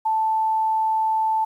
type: tone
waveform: sine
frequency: 880 Hz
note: A5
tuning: in tune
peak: -18 dBFS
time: 0.05-1.45 s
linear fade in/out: 10 ms
effects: 9-bit